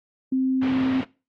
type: tone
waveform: sine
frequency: 261.6 Hz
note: C4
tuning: in tune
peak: -19 dBFS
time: 0.32-1.01 s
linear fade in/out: 5 ms
type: band-pass noise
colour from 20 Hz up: pink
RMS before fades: -33 dBFS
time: 0.61-1.05 s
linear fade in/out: 20 ms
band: 100 to 3200 Hz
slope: 24 dB/octave
effects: noise-tail reverb RT60 0.3 s tail -20 dB re dry + Opus 32 kbps